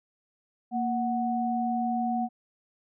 sine tone pair together, 233.1 / 740 Hz, A#3 / F#5, 0 / 0 cents, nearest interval octave + minor sixth, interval 2000 cents, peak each -28 dBFS, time 0.71-2.29 s, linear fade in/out 50 ms, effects none

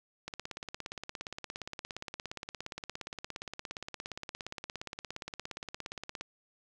click train, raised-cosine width 0.2 ms, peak -22 dBFS, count 103, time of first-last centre 0.28-6.21 s, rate 17.2 Hz, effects none

